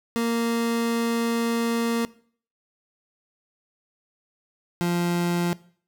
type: tone pair in turn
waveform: 30% pulse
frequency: 232 / 173.8 Hz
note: A#3 / F3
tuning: -8 / -8 cents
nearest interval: perfect fourth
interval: 500 cents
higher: first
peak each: -19 dBFS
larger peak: neither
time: 0.16-2.05 / 4.81-5.53 s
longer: first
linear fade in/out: 0 ms
effects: noise-tail reverb RT60 0.5 s tail -20 dB re dry